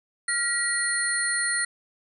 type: tone cluster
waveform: sine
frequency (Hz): 1406 / 1913 / 4244 / 9300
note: F6 / A#6 / C8 / D9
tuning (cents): +11 / +44 / +24 / -18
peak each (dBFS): -32 / -26 / -33 / -27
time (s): 0.28-1.65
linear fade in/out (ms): 5
effects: none